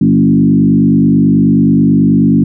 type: tone with frequency modulation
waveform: sine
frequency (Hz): 223.3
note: A3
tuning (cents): +26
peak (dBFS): -5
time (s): 0.01-2.44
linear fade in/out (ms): 5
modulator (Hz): 49.3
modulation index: 1.5
effects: none